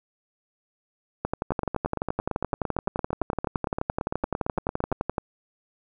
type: two click trains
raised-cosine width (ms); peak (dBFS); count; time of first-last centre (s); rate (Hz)
1; -13 / -11; 31 / 47; 1.52-4.918 / 1.25-5.182; 8.83 / 11.7
effects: none